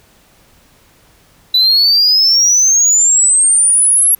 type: exponential sweep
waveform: sine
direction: up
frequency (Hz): 3951 to 11370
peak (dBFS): -5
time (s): 1.54-4.15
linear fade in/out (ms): 5
effects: tanh soft clip ceiling -5 dBFS + pink hiss -49 dBFS RMS until 4.19 s